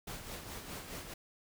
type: noise with tremolo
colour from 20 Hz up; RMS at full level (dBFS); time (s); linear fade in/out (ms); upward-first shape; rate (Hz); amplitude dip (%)
pink; -43; 0.07-1.14; 5; sine; 4.8; 50
effects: none